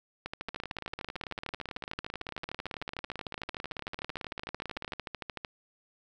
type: two click trains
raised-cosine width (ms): 0.3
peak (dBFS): -21 / -20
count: 81 / 70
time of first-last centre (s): 0.49-4.934 / 0.26-5.448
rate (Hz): 18 / 13.3
effects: none